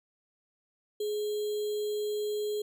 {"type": "tone with sample-and-hold", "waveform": "sine", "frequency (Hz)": 420.1, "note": "G#4", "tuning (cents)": 20, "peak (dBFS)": -29, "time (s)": [1, 2.62], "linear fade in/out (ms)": 5, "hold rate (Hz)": 3675, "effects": []}